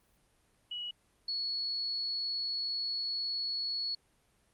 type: tone pair in turn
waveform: sine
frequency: 2924 / 4381 Hz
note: F#7 / C#8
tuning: -21 / -21 cents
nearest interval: perfect fifth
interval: 700 cents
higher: second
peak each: -36 / -32 dBFS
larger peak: second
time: 0.71-0.91 / 1.28-3.95 s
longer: second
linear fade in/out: 5 ms
effects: pink hiss -70 dBFS RMS until 4.53 s + Opus 32 kbps